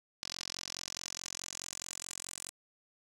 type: tone with band-pass filter sweep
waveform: 10% pulse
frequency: 44.7 Hz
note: F1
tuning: 41 cents sharp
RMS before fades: -44 dBFS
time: 0.23-2.5 s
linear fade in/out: 0 ms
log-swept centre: 5000 to 8200 Hz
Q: 3.1
effects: none